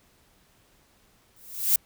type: noise with exponential growth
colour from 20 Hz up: violet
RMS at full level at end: -17 dBFS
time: 1.36-1.76 s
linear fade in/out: 5 ms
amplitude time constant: 86 ms
effects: pink hiss -62 dBFS RMS until 1.85 s